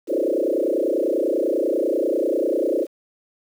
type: tone with frequency modulation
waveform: sine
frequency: 440 Hz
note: A4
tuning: in tune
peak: -18 dBFS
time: 0.07-2.87 s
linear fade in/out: 50 ms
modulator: 30.1 Hz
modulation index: 4.4
effects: 8-bit